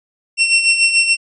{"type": "tone with tremolo", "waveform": "sawtooth", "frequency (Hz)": 2716, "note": "F7", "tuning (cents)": -49, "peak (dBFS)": -5, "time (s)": [0.37, 1.17], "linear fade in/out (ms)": 50, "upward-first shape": "sine", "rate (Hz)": 6.9, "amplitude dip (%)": 60, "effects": ["resampled to 22050 Hz"]}